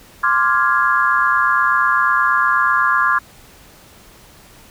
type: chord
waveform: sine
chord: D half-diminished seventh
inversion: third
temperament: equal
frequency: 1046.5 / 1174.7 / 1396.9 / 1661.2 Hz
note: C6 / D6 / F6 / Ab6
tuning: 0 / 0 / 0 / 0 cents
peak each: -18 dBFS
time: 0.23-3.19 s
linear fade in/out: 10 ms
effects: pink hiss -45 dBFS RMS until 4.7 s